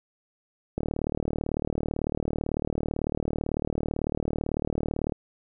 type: click train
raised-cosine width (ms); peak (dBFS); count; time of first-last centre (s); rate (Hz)
2; -14; 166; 0.78-5.122; 38
effects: none